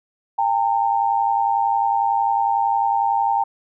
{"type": "tone pair together", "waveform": "sine", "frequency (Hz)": [800, 911], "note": ["G5", "A#5"], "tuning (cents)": [35, -40], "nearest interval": "major second", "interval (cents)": 225, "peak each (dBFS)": -19, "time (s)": [0.38, 3.44], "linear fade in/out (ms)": 10, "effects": []}